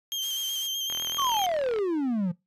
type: tone with vibrato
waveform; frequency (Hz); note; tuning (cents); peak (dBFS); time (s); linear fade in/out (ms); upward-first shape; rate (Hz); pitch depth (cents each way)
35% pulse; 3176; G7; +22; -26; 0.12-1.46; 0; square; 8; 24
type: noise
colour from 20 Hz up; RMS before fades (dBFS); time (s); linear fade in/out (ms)
blue; -40; 0.21-0.68; 20
type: click train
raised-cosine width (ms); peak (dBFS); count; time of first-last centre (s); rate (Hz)
0.3; -22; 37; 0.9-1.787; 40.6
type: exponential sweep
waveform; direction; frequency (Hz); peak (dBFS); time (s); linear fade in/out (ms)
triangle; down; 1174.7 to 169.4; -22; 1.18-2.32; 10
effects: noise-tail reverb RT60 0.2 s tail -21 dB re dry + resampled to 32000 Hz